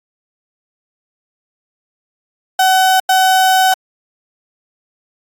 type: tone bursts at uneven times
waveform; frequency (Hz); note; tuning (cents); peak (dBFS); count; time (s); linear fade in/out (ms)
35% pulse; 754; F#5; +32; -7; 2; 2.59-3 / 3.09-3.74; 5
effects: AAC 64 kbps